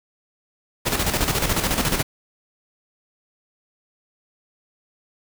pink noise with tremolo, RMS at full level -20 dBFS, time 0.85-2.03 s, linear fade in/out 20 ms, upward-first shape square, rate 14 Hz, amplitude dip 55%, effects none

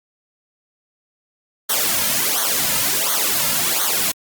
white noise with flanger, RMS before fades -19 dBFS, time 1.69-4.12 s, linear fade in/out 10 ms, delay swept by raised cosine 0.39 to 2.69 ms, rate 1.4 Hz, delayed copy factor -0.9, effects Opus 48 kbps

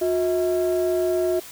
sine tone pair together, 360 / 644 Hz, F#4 / E5, -47 / -41 cents, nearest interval minor seventh, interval 1006 cents, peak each -19 / -22 dBFS, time 0.01-1.4 s, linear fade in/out 10 ms, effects tanh soft clip ceiling -15 dBFS + white hiss -41 dBFS RMS until 1.51 s

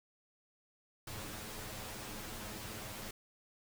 pink noise with comb filter, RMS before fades -45 dBFS, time 1.07-3.11 s, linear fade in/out 5 ms, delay 9.4 ms, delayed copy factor +0.75, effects none

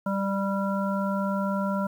harmonic tone with a mistuned harmonic, 196 Hz, G3, in tune, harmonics 1 / 3 / 5 / 7, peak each -26 / -31 / -33 / -34 dBFS, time 0.06-1.87 s, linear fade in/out 5 ms, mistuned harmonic 3, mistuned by +16 cents, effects 9-bit

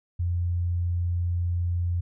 sine tone, 87.31 Hz, F2, in tune, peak -23 dBFS, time 0.19-2.01 s, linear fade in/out 10 ms, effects none

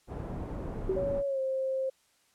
pink low-pass noise, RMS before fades -37 dBFS, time 0.07-1.23 s, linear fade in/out 50 ms, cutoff 660 Hz, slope 12 dB/octave
sine tone with exponential decay, 380 Hz, F#4, 46 cents sharp, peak -23 dBFS, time 0.89-1.18 s, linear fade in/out 5 ms, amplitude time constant 63 ms
sine tone with pitch glide, 560 to 529.2 Hz, C#5 to C5, +18 to +20 cents, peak -28 dBFS, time 0.96-1.9 s, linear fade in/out 10 ms, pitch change -98 cents, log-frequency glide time 1.25-1.4 s
effects white hiss -68 dBFS RMS until 2.34 s + low-pass 10000 Hz 12 dB/octave

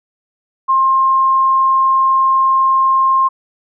sine tone, 1062 Hz, C6, 25 cents sharp, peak -9 dBFS, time 0.68-3.29 s, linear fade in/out 20 ms, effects none

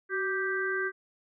harmonic tone with a mistuned harmonic, 392.4 Hz, G4, 2 cents sharp, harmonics 1 / 3 / 4 / 5, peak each -32 / -39 / -30 / -39 dBFS, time 0.09-0.92 s, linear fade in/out 50 ms, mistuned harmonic 1, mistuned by -64 cents, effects none

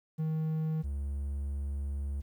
triangle tone pair in turn, 157.7 / 70.25 Hz, D#3 / C#2, +24 / +24 cents, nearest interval octave + major second, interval 1400 cents, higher first, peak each -27 / -30 dBFS, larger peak first, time 0.18-0.83 / 0.83-2.22 s, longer second, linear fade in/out 20 ms, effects 11-bit

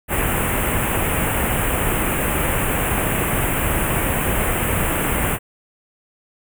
pink band-stop noise, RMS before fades -20 dBFS, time 0.08-5.39 s, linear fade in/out 50 ms, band 2900 to 8200 Hz, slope 48 dB/octave, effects none

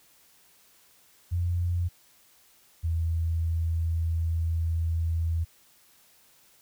sine tone pair in turn, 87.31 / 82.41 Hz, F2 / E2, 0 / 0 cents, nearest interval minor second, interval 100 cents, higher first, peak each -24 dBFS, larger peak neither, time 1.31-1.89 / 2.83-5.45 s, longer second, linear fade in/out 20 ms, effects white hiss -60 dBFS RMS until 6.61 s

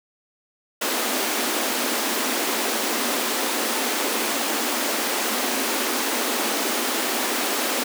pink high-pass noise, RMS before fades -24 dBFS, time 0.81-7.84 s, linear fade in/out 10 ms, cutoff 220 Hz, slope 96 dB/octave, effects none

